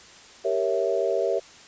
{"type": "chord", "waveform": "sine", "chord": "G diminished seventh", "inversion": "none", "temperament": "equal", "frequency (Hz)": [392, 466.2, 554.4, 659.3], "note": ["G4", "Bb4", "Db5", "Fb5"], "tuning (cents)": [0, 0, 0, 0], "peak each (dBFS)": -27, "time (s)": [0.44, 1.4], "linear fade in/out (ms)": 20, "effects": ["white hiss -48 dBFS RMS until 1.67 s", "resampled to 16000 Hz"]}